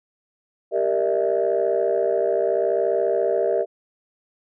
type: chord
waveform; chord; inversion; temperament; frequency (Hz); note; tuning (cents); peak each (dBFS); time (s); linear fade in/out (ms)
sine; E half-diminished seventh; first; equal with one note detuned; 392 / 466.2 / 598.6 / 659.3; G4 / Bb4 / D5 / E5; 0 / 0 / +33 / 0; -23; 0.71-3.66; 50
effects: tanh soft clip ceiling -11 dBFS